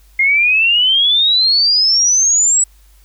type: exponential sweep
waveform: sine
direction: up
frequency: 2112 to 7902 Hz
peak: -9 dBFS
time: 0.19-2.64 s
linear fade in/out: 5 ms
effects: added 50 Hz sine -44 dBFS peak until 3.04 s + white hiss -54 dBFS RMS until 3.04 s